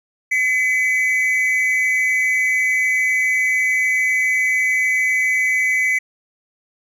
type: tone pair together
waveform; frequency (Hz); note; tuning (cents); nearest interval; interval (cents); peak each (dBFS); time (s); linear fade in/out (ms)
triangle; 2023 / 2270; B6 / C#7; +41 / +41; major second; 200; -15 / -18; 0.31-5.99; 10
effects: none